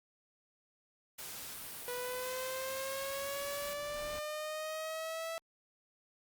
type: noise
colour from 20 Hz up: white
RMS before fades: -45 dBFS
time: 1.18-3.74 s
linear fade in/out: 10 ms
type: linear sweep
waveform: sawtooth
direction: up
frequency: 489.2 to 659.3 Hz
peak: -34 dBFS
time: 1.88-5.38 s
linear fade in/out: 0 ms
type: noise with exponential growth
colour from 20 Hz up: pink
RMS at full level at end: -47 dBFS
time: 1.93-4.19 s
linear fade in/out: 2 ms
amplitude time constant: 490 ms
effects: Opus 48 kbps